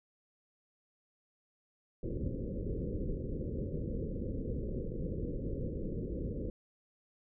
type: low-pass noise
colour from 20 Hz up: pink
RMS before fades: -37 dBFS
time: 2.03-6.5 s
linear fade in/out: 2 ms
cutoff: 540 Hz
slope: 96 dB/octave
effects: none